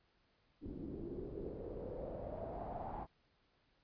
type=noise with low-pass filter sweep; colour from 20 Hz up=pink; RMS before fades=-45 dBFS; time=0.61-3.07 s; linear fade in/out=50 ms; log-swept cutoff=290 to 860 Hz; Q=4.5; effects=pink hiss -75 dBFS RMS until 3.83 s + resampled to 11025 Hz